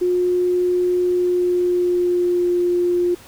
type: tone with pitch glide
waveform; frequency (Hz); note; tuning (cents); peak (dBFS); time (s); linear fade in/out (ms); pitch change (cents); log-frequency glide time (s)
sine; 358.9 to 352.9; F4 to F4; +47 to +18; -15; 0.01-3.15; 10; -29; 0.98-2.58
effects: pink hiss -44 dBFS RMS until 3.27 s